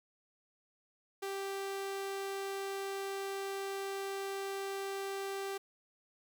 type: tone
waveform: sawtooth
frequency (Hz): 392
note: G4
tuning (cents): 0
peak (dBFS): -33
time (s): 1.22-5.58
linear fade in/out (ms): 10
effects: 10-bit

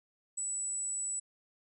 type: tone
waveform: sine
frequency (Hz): 7902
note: B8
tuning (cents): 0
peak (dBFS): -33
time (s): 0.37-1.2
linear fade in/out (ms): 10
effects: none

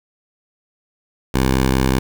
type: tone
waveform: 10% pulse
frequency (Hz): 65.41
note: C2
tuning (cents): 0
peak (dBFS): -6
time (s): 1.34-1.99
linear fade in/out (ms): 5
effects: 8-bit

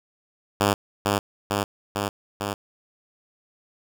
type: tone with echo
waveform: 5% pulse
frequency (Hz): 101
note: G#2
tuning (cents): -48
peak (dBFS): -7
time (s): 0.6-0.74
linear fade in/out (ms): 5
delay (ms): 450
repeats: 4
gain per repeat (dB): -2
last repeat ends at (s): 2.54
effects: none

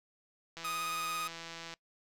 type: click train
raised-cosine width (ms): 0.2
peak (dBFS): -27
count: 195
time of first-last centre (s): 0.57-1.739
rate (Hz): 166
type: tone with vibrato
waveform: sawtooth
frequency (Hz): 1244.5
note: D#6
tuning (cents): 0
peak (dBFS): -31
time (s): 0.64-1.28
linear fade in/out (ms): 10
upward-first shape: sine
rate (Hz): 18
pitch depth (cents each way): 22
effects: noise-tail reverb RT60 0.1 s tail -22 dB re dry

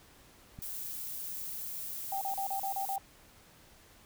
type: click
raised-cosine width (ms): 5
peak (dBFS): -33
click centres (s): 0.589
type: noise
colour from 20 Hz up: violet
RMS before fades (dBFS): -40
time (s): 0.62-2.96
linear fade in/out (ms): 2
type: tone bursts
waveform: sine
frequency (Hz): 784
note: G5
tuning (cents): 0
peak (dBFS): -32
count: 7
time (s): 2.12-2.981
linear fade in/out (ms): 2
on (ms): 93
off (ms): 35
effects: pink hiss -59 dBFS RMS until 4.05 s

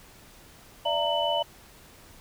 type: tone cluster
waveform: sine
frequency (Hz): 587 / 673 / 921 / 2990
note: D5 / E5 / A#5 / F#7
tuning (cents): -1 / +36 / -21 / +17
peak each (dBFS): -29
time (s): 0.85-1.43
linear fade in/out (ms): 10
effects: pink hiss -52 dBFS RMS until 2.2 s

